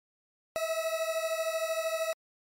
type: beating tone pair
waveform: 40% pulse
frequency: 642 / 655 Hz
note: E5 / E5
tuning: -46 / -11 cents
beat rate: 13 Hz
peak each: -31 / -32 dBFS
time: 0.56-2.13 s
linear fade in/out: 0 ms
effects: MP3 64 kbps